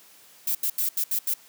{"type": "noise bursts at uneven times", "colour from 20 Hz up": "violet", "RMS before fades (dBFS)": -25, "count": 6, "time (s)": [[0.47, 0.55], [0.63, 0.7], [0.78, 0.89], [0.97, 1.04], [1.11, 1.19], [1.27, 1.34]], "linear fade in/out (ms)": 5, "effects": ["white hiss -53 dBFS RMS until 1.48 s", "high-pass 150 Hz 12 dB/octave"]}